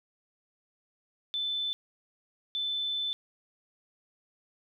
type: tone bursts at uneven times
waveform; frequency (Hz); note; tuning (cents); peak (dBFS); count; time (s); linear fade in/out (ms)
sine; 3520; A7; 0; -29; 2; 1.34-1.73 / 2.55-3.13; 0
effects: 11-bit